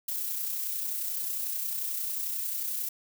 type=noise with amplitude modulation; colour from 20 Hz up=violet; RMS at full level=-31 dBFS; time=0.08-2.89 s; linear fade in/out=5 ms; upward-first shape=sine; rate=31.2 Hz; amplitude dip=35%; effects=none